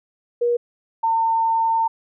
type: tone pair in turn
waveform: sine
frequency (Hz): 478.3 / 905.2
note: A#4 / A5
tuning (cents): +44 / +49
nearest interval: major seventh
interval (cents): 1105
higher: second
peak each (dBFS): -16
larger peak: neither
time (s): 0.41-0.57 / 1.03-1.88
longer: second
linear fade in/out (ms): 10
effects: none